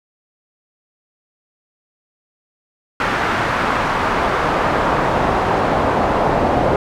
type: noise with band-pass filter sweep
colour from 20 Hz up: brown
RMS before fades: -17 dBFS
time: 3-6.76 s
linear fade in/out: 2 ms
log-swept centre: 1500 to 700 Hz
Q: 1.2
effects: none